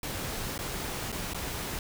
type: noise with dropouts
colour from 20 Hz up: pink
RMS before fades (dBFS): -35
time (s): 0.03-1.79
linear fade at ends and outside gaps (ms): 2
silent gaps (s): 0.579-0.589 / 1.119-1.125 / 1.336-1.345
effects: none